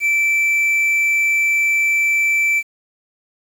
triangle tone with quantisation, 2329 Hz, D7, 15 cents flat, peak -12 dBFS, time 0-2.63 s, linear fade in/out 50 ms, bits 7, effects none

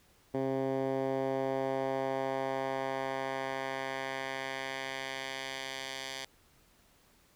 10% pulse tone with band-pass filter sweep, 133.8 Hz, C3, 39 cents sharp, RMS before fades -35 dBFS, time 0.34-6.25 s, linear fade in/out 5 ms, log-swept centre 350 to 4000 Hz, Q 0.92, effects pink hiss -65 dBFS RMS until 7.35 s

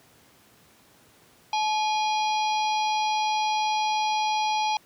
harmonic tone with a mistuned harmonic, 817 Hz, G#5, 29 cents flat, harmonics 1 / 3 / 4 / 5 / 6 / 7, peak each -23 / -33 / -35 / -37 / -39 / -40 dBFS, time 1.53-4.77 s, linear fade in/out 2 ms, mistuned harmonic 1, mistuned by +83 cents, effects pink hiss -57 dBFS RMS until 4.85 s + high-pass 100 Hz 12 dB/octave

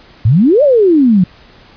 sine exponential two-way sweep, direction up then down, 98 to 613 to 172.5 Hz, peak -5 dBFS, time 0.25-1.24 s, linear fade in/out 5 ms, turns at 0.63 s, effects pink hiss -42 dBFS RMS until 1.76 s + resampled to 11025 Hz

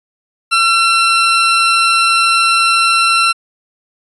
20% pulse tone, 1353 Hz, E6, 45 cents sharp, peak -4 dBFS, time 0.51-3.33 s, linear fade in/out 20 ms, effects resampled to 22050 Hz

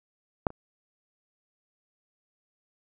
clicks, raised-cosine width 1 ms, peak -9 / -30 dBFS, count 2, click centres 0.468 / 0.504 s, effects none

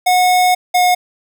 square tone pair in turn, 729 / 722.7 Hz, F#5 / F#5, -26 / -41 cents, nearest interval unison, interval 15 cents, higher first, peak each -10 dBFS, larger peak neither, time 0.06-0.55 / 0.74-0.95 s, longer first, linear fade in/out 10 ms, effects none

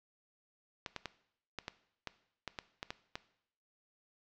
clicks, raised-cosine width 0.2 ms, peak -21 dBFS, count 11, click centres 0.862 / 0.963 / 1.057 / 1.587 / 1.681 / 2.073 / 2.477 / 2.588 / 2.829 / 2.905 / 3.155 s, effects noise-tail reverb RT60 0.7 s tail -17 dB re dry + low-pass 5000 Hz 12 dB/octave

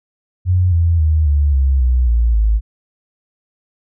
sine tone with pitch steps, 90.7 / 84.14 / 78.05 / 72.41 / 67.17 / 62.31 / 57.8 / 53.62 Hz, F#2 / E2 / D#2 / D2 / C2 / B1 / A#1 / A1, -34 / +36 / +6 / -24 / +46 / +16 / -14 / -44 cents, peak -10 dBFS, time 0.45-2.61 s, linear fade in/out 50 ms, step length 270 ms, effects none

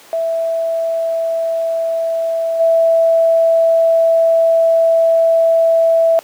sine tone with level steps, 659.3 Hz, E5, in tune, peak -14 / -8 dBFS, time 0.13-6.19 s, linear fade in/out 0 ms, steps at 2.59 s, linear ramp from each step 20 ms, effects pink hiss -41 dBFS RMS until 6.23 s + high-pass 400 Hz 12 dB/octave

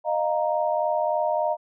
sine chord, Eb suspended second, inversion none, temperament equal with one note detuned, 615.1 / 698.5 / 932.3 Hz, Eb5 / F5 / Bb5, -20 / 0 / 0 cents, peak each -24 / -26 / -27 dBFS, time 0.04-1.57 s, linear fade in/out 50 ms, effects none

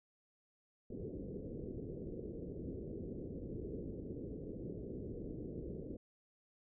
white low-pass noise, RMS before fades -45 dBFS, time 0.9-5.97 s, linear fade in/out 5 ms, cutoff 470 Hz, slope 48 dB/octave, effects none

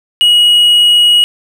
triangle tone, 2903 Hz, F#7, 34 cents flat, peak -3 dBFS, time 0.21-1.24 s, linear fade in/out 0 ms, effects none

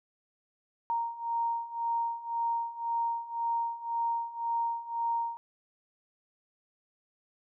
sine beating tone pair, 929 / 930.9 Hz, A#5 / A#5, -6 / -3 cents, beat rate 1.9 Hz, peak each -34 / -31 dBFS, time 0.9-5.37 s, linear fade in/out 0 ms, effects none

